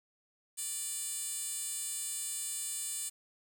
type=tone with high-pass filter; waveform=10% pulse; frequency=590 Hz; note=D5; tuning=8 cents sharp; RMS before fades=-38 dBFS; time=0.57-3.1 s; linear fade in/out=20 ms; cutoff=7300 Hz; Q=1.9; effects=9-bit